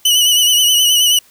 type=tone with vibrato; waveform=sawtooth; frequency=2960 Hz; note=F#7; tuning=in tune; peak=-6 dBFS; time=0.05-1.19 s; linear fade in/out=5 ms; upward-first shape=triangle; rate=9.4 Hz; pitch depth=60 cents each way; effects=white hiss -49 dBFS RMS until 1.3 s